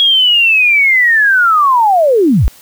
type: linear sweep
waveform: sine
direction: down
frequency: 3318 to 32.7 Hz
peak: -6 dBFS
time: 0-2.48 s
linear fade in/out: 0 ms
effects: white hiss -41 dBFS RMS until 2.61 s